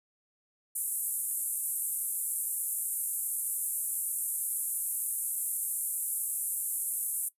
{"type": "band-pass noise", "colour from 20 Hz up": "white", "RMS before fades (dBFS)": -33, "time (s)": [0.75, 7.29], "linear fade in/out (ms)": 10, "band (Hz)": [8500, 13000], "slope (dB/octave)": 48, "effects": ["noise-tail reverb RT60 0.1 s tail -18 dB re dry", "resampled to 32000 Hz"]}